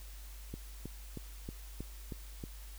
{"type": "click train", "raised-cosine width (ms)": 3, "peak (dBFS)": -28, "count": 7, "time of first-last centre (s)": [0.54, 2.439], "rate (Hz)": 3.16, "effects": ["added 50 Hz sine -46 dBFS peak until 2.78 s", "white hiss -56 dBFS RMS until 2.78 s"]}